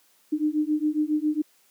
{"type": "beating tone pair", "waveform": "sine", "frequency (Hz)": [300.1, 307.4], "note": ["D4", "D#4"], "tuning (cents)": [38, -21], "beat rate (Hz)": 7.3, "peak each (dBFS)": -24, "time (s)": [0.32, 1.42], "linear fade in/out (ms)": 10, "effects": ["white hiss -62 dBFS RMS until 1.7 s", "high-pass 200 Hz 12 dB/octave"]}